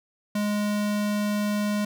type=tone; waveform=square; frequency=207.7 Hz; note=G#3; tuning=in tune; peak=-24 dBFS; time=0.35-1.85 s; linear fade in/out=5 ms; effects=none